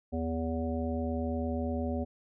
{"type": "harmonic tone with a mistuned harmonic", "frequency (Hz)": 81.6, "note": "E2", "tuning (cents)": -17, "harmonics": [1, 3, 5, 7, 9], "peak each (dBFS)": [-34, -33, -40, -38, -42], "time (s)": [0.12, 2.05], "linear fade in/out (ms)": 20, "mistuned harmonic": 1, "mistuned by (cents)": -61, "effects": []}